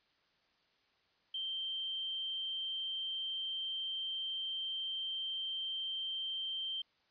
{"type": "tone with amplitude modulation", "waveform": "sine", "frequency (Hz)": 3137, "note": "G7", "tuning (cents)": 1, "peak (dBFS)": -35, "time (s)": [1.34, 6.82], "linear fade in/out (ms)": 5, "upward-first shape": "sine", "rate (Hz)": 178, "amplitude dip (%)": 25, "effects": ["white hiss -73 dBFS RMS until 7.1 s", "resampled to 11025 Hz"]}